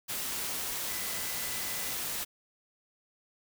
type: tone in noise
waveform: sine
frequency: 2003 Hz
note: B6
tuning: 24 cents sharp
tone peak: -46 dBFS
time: 0.87-1.95 s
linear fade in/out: 20 ms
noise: white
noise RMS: -35 dBFS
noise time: 0.08-2.25 s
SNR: -14 dB
effects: none